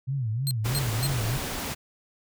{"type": "tone with vibrato", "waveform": "sine", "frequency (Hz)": 122.7, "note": "B2", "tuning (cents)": -11, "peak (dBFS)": -25, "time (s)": [0.07, 1.38], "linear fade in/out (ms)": 20, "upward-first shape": "sine", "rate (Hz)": 3.2, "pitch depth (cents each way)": 230}
{"type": "tone bursts", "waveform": "20% pulse", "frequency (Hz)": 4186, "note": "C8", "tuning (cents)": 0, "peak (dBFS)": -21, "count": 3, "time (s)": [0.47, 1.067], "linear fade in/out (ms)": 0, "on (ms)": 39, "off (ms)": 240}
{"type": "noise", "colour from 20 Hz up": "pink", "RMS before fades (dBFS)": -32, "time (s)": [0.64, 1.75], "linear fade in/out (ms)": 20}
{"effects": []}